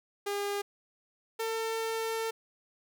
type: tone pair in turn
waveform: sawtooth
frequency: 405 / 449.5 Hz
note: G#4 / A4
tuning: -43 / +37 cents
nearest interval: major second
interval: 180 cents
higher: second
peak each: -27 dBFS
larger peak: neither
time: 0.26-0.62 / 1.39-2.31 s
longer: second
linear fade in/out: 10 ms
effects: none